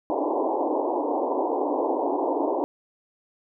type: band-pass noise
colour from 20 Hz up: pink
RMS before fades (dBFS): -25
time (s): 0.1-2.64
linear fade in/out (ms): 0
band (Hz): 270 to 1000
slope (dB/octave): 96
effects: none